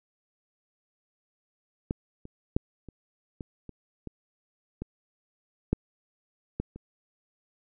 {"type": "clicks", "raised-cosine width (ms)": 3, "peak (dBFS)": [-15, -30, -10, -30, -24, -28, -24, -21, -10, -16, -29], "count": 11, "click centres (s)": [1.909, 2.254, 2.565, 2.887, 3.408, 3.693, 4.073, 4.82, 5.73, 6.6, 6.76], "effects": []}